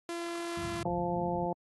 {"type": "tone", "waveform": "sawtooth", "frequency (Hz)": 340.9, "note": "F4", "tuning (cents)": -42, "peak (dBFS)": -31, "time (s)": [0.09, 0.83], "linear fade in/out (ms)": 0}
{"type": "low-pass noise", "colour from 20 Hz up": "pink", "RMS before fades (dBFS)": -40, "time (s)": [0.57, 1.46], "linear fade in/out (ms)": 2, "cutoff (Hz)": 230, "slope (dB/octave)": 96}
{"type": "harmonic tone", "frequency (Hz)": 174.61, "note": "F3", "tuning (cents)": 0, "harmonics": [1, 2, 3, 4, 5], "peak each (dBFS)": [-36, -36, -36, -36, -36], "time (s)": [0.85, 1.53], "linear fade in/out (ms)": 5}
{"effects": ["high-pass 80 Hz 12 dB/octave", "AAC 32 kbps"]}